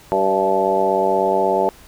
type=harmonic tone with a mistuned harmonic; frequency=96.5 Hz; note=G2; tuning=27 cents flat; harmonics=2 / 3 / 4 / 5 / 6 / 7 / 8 / 9; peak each=-29 / -31 / -21 / -23 / -22 / -21 / -31 / -20 dBFS; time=0.12-1.69 s; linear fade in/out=0 ms; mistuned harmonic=6; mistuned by=+22 cents; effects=pink hiss -46 dBFS RMS until 1.87 s